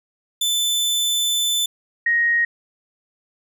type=tone pair in turn; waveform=sawtooth / sine; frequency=3520 / 1875.5 Hz; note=A7 / A#6; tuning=0 / +10 cents; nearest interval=major seventh; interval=1090 cents; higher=first; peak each=-15 dBFS; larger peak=neither; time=0.41-1.66 / 2.06-2.45 s; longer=first; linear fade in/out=5 ms; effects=none